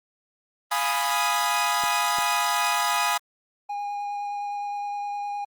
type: chord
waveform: sawtooth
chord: F half-diminished seventh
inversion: none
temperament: equal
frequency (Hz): 698.5 / 830.6 / 987.8 / 1244.5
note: F5 / Ab5 / Cb6 / Eb6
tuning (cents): 0 / 0 / 0 / 0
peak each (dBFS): -27 / -23 / -23 / -23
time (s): 0.71-3.18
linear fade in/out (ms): 10
type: clicks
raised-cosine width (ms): 2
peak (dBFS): -26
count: 2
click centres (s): 1.837 / 2.186
type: tone with vibrato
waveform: triangle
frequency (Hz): 817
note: G#5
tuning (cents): -29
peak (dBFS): -26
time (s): 3.69-5.45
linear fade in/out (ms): 10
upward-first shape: sine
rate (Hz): 9.7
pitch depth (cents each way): 9
effects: Opus 24 kbps